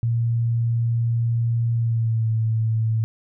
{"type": "tone with pitch glide", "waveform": "sine", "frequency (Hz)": [116.54, 111.66], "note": ["A#2", "A2"], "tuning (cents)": [0, 26], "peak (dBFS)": -18, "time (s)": [0.03, 3.04], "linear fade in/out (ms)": 0, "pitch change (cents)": -74, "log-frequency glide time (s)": [1.74, 2.28], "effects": []}